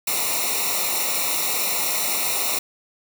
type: noise with comb filter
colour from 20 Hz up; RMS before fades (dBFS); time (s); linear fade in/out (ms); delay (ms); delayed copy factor
white; -23; 0.07-2.59; 5; 0.62; -0.95
effects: none